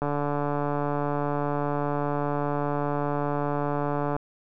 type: click train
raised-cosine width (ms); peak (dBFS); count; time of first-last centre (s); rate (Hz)
1; -14; 602; 0.02-4.165; 145
effects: none